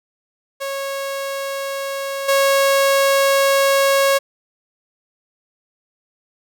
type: tone with level steps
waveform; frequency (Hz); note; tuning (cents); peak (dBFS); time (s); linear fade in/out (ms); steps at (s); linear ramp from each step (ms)
sawtooth; 550; C#5; -14; -19 / -9; 0.6-4.19; 20; 2.28; 10
effects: none